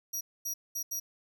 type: tone bursts at uneven times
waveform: sawtooth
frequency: 5750 Hz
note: F8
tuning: 50 cents sharp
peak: -30 dBFS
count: 4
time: 0.13-0.21 / 0.45-0.54 / 0.75-0.83 / 0.91-1 s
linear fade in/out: 10 ms
effects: none